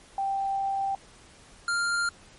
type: tone pair in turn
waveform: sine / square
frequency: 784 / 1396.9 Hz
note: G5 / F6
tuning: 0 / 0 cents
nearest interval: minor seventh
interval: 1000 cents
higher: second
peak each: -25 dBFS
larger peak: neither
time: 0.18-0.95 / 1.68-2.09 s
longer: first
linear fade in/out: 2 ms
effects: pink hiss -53 dBFS RMS until 2.38 s + MP3 48 kbps